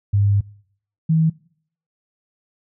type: tone pair in turn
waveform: sine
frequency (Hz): 101 / 160.33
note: G#2 / E3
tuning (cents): -48 / -48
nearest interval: minor sixth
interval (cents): 800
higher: second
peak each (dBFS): -13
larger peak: neither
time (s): 0.13-0.41 / 1.09-1.3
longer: first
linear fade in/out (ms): 10
effects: noise-tail reverb RT60 0.6 s tail -23 dB re dry